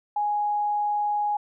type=tone; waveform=sine; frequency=830.6 Hz; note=G#5; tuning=in tune; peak=-22 dBFS; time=0.16-1.37 s; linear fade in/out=5 ms; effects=none